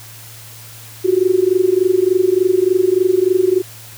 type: tone with amplitude modulation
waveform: sine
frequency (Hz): 370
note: F#4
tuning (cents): 0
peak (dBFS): -7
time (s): 1.04-3.62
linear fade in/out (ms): 20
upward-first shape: sine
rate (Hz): 23.4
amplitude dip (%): 90
effects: added 112 Hz sine -39 dBFS peak until 3.97 s + white hiss -38 dBFS RMS until 3.97 s